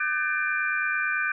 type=tone cluster; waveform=sine; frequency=1200 / 1523 / 1612 / 1777 / 2383 Hz; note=D6 / F#6 / G6 / A6 / D7; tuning=+37 / +50 / +48 / +17 / +25 cents; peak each=-33 / -26 / -33 / -35 / -30 dBFS; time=0-1.32 s; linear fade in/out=5 ms; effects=none